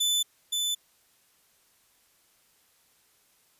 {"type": "tone with echo", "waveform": "sawtooth", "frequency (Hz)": 3507, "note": "A7", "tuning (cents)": -6, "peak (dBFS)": -20, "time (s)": [0, 0.23], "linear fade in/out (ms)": 10, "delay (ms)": 520, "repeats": 1, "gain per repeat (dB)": -3, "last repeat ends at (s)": 0.75, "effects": ["white hiss -65 dBFS RMS until 3.59 s", "resampled to 32000 Hz"]}